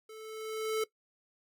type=tone with level ramp; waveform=square; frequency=437.6 Hz; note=A4; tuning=9 cents flat; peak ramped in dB=-47 to -28 dBFS; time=0.09-0.84 s; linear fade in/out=5 ms; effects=noise-tail reverb RT60 0.1 s tail -19 dB re dry